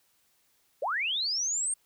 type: linear sweep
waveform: sine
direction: up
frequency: 466.2 to 8760 Hz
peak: -27 dBFS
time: 0.82-1.74 s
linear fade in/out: 5 ms
effects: white hiss -69 dBFS RMS until 1.85 s